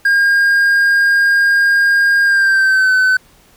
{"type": "tone with pitch glide", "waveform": "triangle", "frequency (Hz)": [1616, 1516.5], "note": ["G#6", "F#6"], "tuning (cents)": [-48, 42], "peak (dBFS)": -7, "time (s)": [0.05, 3.17], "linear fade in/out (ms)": 5, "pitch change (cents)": -110, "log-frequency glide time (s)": [2.24, 2.92], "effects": ["pink hiss -49 dBFS RMS until 3.56 s"]}